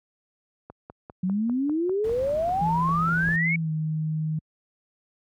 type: click train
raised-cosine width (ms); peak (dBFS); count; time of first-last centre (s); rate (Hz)
1; -26; 14; 0.7-3.29; 5.02
type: exponential sweep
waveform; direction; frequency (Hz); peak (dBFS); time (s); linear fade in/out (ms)
sine; up; 178.1 to 2271; -22; 1.23-3.56; 5
type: noise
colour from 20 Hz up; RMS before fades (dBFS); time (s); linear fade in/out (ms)
brown; -35; 2.04-3.36; 2
type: tone with pitch glide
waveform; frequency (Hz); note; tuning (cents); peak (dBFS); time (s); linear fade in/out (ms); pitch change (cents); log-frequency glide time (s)
sine; 165.5 to 156.21; E3 to D#3; +7 to +7; -24; 2.61-4.39; 5; -100; 3.56-3.71
effects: high-pass 60 Hz 12 dB/octave